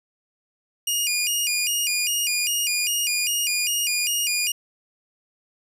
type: tone with vibrato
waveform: 15% pulse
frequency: 2637 Hz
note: E7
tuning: in tune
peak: -14 dBFS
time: 0.87-4.52 s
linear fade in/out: 5 ms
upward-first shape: square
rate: 2.5 Hz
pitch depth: 140 cents each way
effects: none